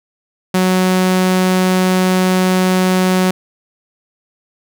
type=tone; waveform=sawtooth; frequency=185 Hz; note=F#3; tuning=in tune; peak=-7 dBFS; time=0.54-3.31 s; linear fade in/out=5 ms; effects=none